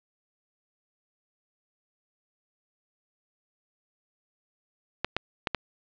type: clicks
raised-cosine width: 0.3 ms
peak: -10 dBFS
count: 4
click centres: 5.046 / 5.166 / 5.472 / 5.547 s
effects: resampled to 11025 Hz + 7-bit